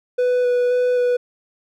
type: tone with vibrato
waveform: triangle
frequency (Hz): 493.9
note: B4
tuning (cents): 0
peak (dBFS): -13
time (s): 0.18-1.17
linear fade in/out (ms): 10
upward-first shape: square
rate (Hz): 1.9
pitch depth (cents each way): 9
effects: none